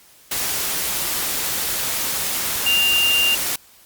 sine tone in noise, 2794 Hz, F7, in tune, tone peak -15 dBFS, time 2.66-3.35 s, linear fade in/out 5 ms, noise white, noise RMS -23 dBFS, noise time 0.31-3.56 s, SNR +5 dB, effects white hiss -50 dBFS RMS until 3.85 s + Opus 48 kbps

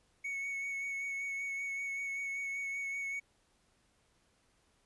triangle tone with vibrato, 2217 Hz, C#7, in tune, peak -34 dBFS, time 0.24-3.2 s, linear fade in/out 10 ms, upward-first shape sine, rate 5.2 Hz, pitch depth 17 cents each way, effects pink hiss -72 dBFS RMS until 4.85 s + resampled to 24000 Hz

